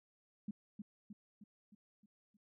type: tone with echo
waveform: sine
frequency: 207.7 Hz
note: G#3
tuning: in tune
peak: -38 dBFS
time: 0.48-0.51 s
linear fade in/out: 5 ms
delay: 310 ms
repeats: 6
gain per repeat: -5 dB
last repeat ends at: 2.37 s
effects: none